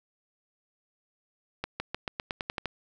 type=accelerating click train; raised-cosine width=0.3 ms; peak=-15 dBFS; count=10; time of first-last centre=1.64-2.657 s; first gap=160 ms; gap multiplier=0.91; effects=none